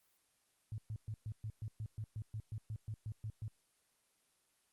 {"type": "tone bursts", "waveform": "sine", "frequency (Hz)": 108.2, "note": "A2", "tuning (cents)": -29, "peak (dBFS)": -39, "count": 16, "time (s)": [0.72, 3.48], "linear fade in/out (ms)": 0, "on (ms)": 60, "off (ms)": 120, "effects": ["white hiss -75 dBFS RMS until 4.72 s", "Opus 24 kbps"]}